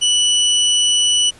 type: tone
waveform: sawtooth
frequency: 2960 Hz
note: F#7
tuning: in tune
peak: -9 dBFS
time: 0.01-1.31 s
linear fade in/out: 20 ms
effects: pink hiss -45 dBFS RMS until 1.39 s + resampled to 24000 Hz